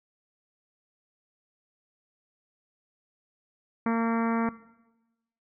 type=harmonic tone; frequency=229 Hz; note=A#3; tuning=31 cents flat; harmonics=1 / 2 / 3 / 4 / 5 / 6 / 7 / 8 / 9 / 10; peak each=-24 / -33 / -37 / -34 / -35 / -38 / -43 / -43 / -43 / -46 dBFS; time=3.86-4.49 s; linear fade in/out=2 ms; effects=noise-tail reverb RT60 1.0 s tail -18 dB re dry